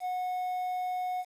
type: tone with quantisation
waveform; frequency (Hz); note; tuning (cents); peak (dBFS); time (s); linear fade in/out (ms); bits
triangle; 731; F#5; -21; -28; 0-1.25; 50; 9
effects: resampled to 32000 Hz